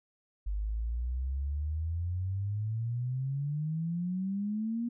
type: exponential sweep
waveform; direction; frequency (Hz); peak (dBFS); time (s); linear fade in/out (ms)
sine; up; 49.21 to 239.6; -30; 0.46-4.89; 10
effects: none